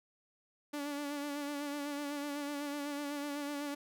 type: tone with vibrato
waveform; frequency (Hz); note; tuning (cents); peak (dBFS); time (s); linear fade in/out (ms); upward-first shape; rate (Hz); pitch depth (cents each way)
sawtooth; 288.6; D4; -30; -33; 0.73-3.75; 10; sine; 8; 37
effects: none